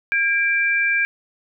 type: tone pair together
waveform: sine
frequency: 1620.3 / 2349 Hz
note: G#6 / D7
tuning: -43 / 0 cents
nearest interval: tritone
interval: 643 cents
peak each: -19 dBFS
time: 0.12-1.05 s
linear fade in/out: 0 ms
effects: none